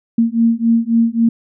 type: beating tone pair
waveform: sine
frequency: 228.3 / 232 Hz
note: A#3 / A#3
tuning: -36 / -8 cents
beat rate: 3.7 Hz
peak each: -14 / -14 dBFS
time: 0.18-1.29 s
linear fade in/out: 5 ms
effects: none